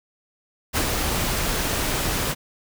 pink noise with ADSR envelope, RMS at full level -21 dBFS, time 0.73-2.35 s, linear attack 33 ms, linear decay 85 ms, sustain -3 dB, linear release 38 ms, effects none

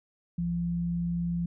sine tone pair together, 64.35 / 171.8 Hz, C2 / F3, -28 / -28 cents, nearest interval octave + perfect fourth, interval 1700 cents, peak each -39 / -27 dBFS, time 0.38-1.46 s, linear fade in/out 5 ms, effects none

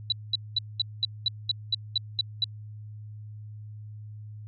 sine tone bursts, 3951 Hz, B7, in tune, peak -21 dBFS, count 11, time 0.1-2.442 s, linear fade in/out 2 ms, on 22 ms, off 210 ms, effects added 106 Hz sine -39 dBFS peak until 4.47 s

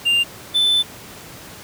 triangle tone pair in turn, 2794 / 3520 Hz, F7 / A7, 0 / 0 cents, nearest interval major third, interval 400 cents, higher second, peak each -12 dBFS, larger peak neither, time 0.05-0.24 / 0.54-0.83 s, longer second, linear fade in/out 20 ms, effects pink hiss -38 dBFS RMS until 1.63 s + high-pass 80 Hz 12 dB/octave

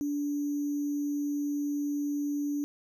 sine tone with sample-and-hold, 290 Hz, D4, 22 cents flat, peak -28 dBFS, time 0.01-2.64 s, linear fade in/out 0 ms, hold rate 6300 Hz, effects none

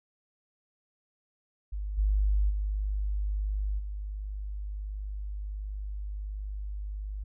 sine tone with level steps, 50.7 Hz, G#1, 41 cents flat, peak -31 / -22 / -27 / -33 dBFS, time 1.72-7.24 s, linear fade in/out 10 ms, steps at 1.97 / 2.49 / 3.78 s, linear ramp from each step 20 ms, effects none

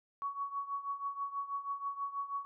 sine tone with tremolo, 1120 Hz, C#6, 18 cents sharp, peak -32 dBFS, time 0.22-2.45 s, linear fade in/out 0 ms, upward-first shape triangle, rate 6.2 Hz, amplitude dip 85%, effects none

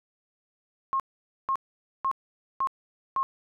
sine tone bursts, 1075 Hz, C6, 47 cents sharp, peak -23 dBFS, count 5, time 0.93-3.23 s, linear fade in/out 0 ms, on 68 ms, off 490 ms, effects none

